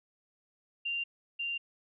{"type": "tone pair in turn", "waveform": "sine", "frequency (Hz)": [2781, 2781], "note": ["F7", "F7"], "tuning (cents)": [-8, -8], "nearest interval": "unison", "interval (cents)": 0, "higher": "neither", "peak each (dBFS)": [-31, -32], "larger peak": "first", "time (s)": [[0.85, 1.04], [1.39, 1.58]], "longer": "neither", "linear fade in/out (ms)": 10, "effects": []}